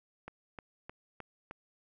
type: click train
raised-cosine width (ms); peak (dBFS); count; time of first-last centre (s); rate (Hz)
0.5; -28; 5; 0.28-1.511; 3.25
effects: none